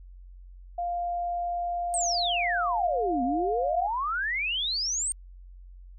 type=tone with pitch glide; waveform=sine; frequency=699 to 706.7 Hz; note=F5 to F5; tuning=+1 to +20 cents; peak=-27 dBFS; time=0.78-3.87 s; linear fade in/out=5 ms; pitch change=+19 cents; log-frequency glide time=2.15-2.98 s
type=exponential two-way sweep; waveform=sine; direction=down then up; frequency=8800 to 246.9 to 8800 Hz; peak=-26 dBFS; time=1.94-5.12 s; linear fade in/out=0 ms; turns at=3.23 s
effects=added 45 Hz sine -44 dBFS peak until 5.98 s